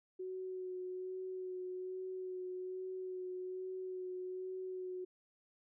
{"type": "tone with vibrato", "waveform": "sine", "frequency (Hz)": 370, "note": "F#4", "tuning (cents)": 0, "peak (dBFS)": -40, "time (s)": [0.19, 5.05], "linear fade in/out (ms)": 10, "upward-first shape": "sine", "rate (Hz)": 1.2, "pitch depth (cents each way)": 16, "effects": []}